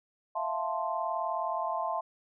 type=chord; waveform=sine; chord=F major seventh; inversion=third; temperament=equal; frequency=659.3 / 698.5 / 880 / 1046.5 Hz; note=E5 / F5 / A5 / C6; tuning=0 / 0 / 0 / 0 cents; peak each=-35 / -36 / -35 / -34 dBFS; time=0.35-2.01 s; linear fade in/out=10 ms; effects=none